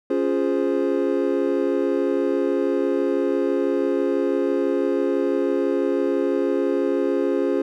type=chord; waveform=triangle; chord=Db major seventh; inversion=none; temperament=equal; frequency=277.2 / 349.2 / 415.3 / 523.3 Hz; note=Db4 / F4 / Ab4 / C5; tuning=0 / 0 / 0 / 0 cents; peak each=-22 / -22 / -22 / -24 dBFS; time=0.1-7.62 s; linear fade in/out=5 ms; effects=none